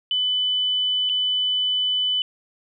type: tone with dropouts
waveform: sine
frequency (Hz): 3000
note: F#7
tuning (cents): +23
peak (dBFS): -19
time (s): 0.11-2.22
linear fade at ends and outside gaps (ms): 1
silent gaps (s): 1.092-1.096
effects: none